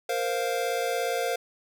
square chord, Bb suspended second, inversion none, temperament equal, 466.2 / 523.3 / 698.5 Hz, Bb4 / C5 / F5, 0 / 0 / 0 cents, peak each -31 dBFS, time 0.09-1.36 s, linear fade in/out 5 ms, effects none

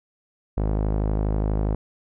sawtooth tone with low-pass filter, 52.3 Hz, G#1, 13 cents sharp, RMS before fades -23 dBFS, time 0.57-1.75 s, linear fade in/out 5 ms, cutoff 700 Hz, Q 0.95, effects none

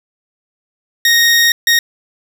20% pulse tone bursts at uneven times, 1864.7 Hz, A#6, in tune, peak -3 dBFS, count 2, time 1.05-1.52 / 1.67-1.79 s, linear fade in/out 2 ms, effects none

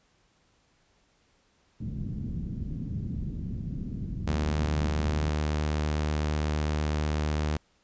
white low-pass noise, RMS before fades -34 dBFS, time 1.8-5.3 s, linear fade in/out 5 ms, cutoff 210 Hz, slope 24 dB/octave
sawtooth tone, 75.7 Hz, D#2, 47 cents flat, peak -22 dBFS, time 4.27-7.57 s, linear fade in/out 5 ms
effects pink hiss -67 dBFS RMS until 7.83 s + resampled to 16000 Hz

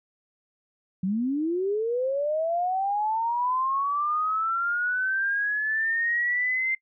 sine linear sweep, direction up, 178.3 to 2093 Hz, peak -23 dBFS, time 1.03-6.75 s, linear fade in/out 5 ms, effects noise-tail reverb RT60 0.1 s tail -22 dB re dry

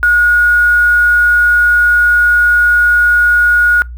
sine tone with quantisation, 1445 Hz, F#6, 41 cents flat, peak -6 dBFS, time 0.03-3.82 s, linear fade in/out 0 ms, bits 5, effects noise-tail reverb RT60 0.2 s tail -24 dB re dry + added 60 Hz sine -24 dBFS peak until 3.97 s

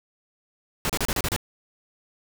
pink noise bursts, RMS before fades -25 dBFS, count 7, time 0.85-1.363 s, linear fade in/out 0 ms, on 45 ms, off 33 ms, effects none

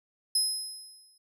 25% pulse tone with exponential decay, 5100 Hz, D#8, 42 cents sharp, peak -17 dBFS, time 0.35-1.18 s, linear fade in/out 5 ms, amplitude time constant 180 ms, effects none

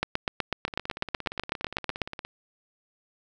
two click trains, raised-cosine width 0.3 ms, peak -9 / -19 dBFS, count 17 / 28, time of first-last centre 0.03-2.018 / 0.68-2.25 s, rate 8.05 / 17.2 Hz, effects none

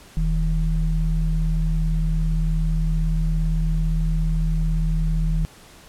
sine tone pair together, 41.23 / 159.1 Hz, E1 / D#3, +1 / +39 cents, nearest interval octave + major seventh, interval 2338 cents, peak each -19 / -23 dBFS, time 0.17-5.45 s, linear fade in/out 0 ms, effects pink hiss -47 dBFS RMS until 5.88 s + low-pass 12000 Hz 12 dB/octave

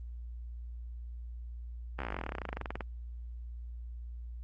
slowing click train, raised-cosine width 0.5 ms, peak -21 dBFS, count 29, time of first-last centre 1.99-2.808 s, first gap 14 ms, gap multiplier 1.05, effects added 59 Hz sine -40 dBFS peak until 4.43 s + Opus 24 kbps

